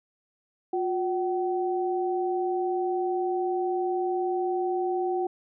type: tone pair together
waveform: sine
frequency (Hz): 358.7 / 760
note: F4 / F#5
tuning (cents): +46 / +46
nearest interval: octave + minor second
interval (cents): 1300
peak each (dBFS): -26 / -29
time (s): 0.73-5.27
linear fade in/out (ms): 5
effects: none